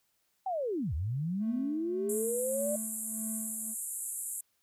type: linear two-way sweep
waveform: sine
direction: down then up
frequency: 787 to 69.2 to 603 Hz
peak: -30 dBFS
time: 0.46-2.76 s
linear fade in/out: 5 ms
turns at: 0.94 s
type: tone with tremolo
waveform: triangle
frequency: 220 Hz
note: A3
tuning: in tune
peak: -34 dBFS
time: 1.39-3.75 s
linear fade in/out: 50 ms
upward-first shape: sine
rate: 1.7 Hz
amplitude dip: 70%
type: band-pass noise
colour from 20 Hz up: white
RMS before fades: -38 dBFS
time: 2.09-4.41 s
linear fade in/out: 5 ms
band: 7300 to 12000 Hz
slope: 96 dB/octave
effects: white hiss -75 dBFS RMS until 4.62 s